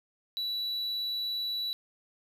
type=tone; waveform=triangle; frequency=3939 Hz; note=B7; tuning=5 cents flat; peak=-29 dBFS; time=0.37-1.73 s; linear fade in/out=0 ms; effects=none